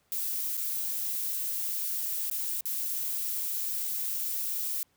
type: noise with dropouts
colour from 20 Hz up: violet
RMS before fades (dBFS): -32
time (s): 0.12-4.83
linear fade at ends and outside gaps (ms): 1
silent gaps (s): 0.57-0.575 / 2.3-2.312 / 2.608-2.655
effects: pink hiss -70 dBFS RMS until 4.96 s + high-pass 60 Hz 12 dB/octave